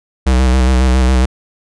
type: tone with vibrato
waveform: square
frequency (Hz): 63.9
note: C2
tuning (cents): -40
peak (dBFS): -9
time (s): 0.26-1.26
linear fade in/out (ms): 10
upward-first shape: square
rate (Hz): 7.3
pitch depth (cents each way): 36
effects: resampled to 22050 Hz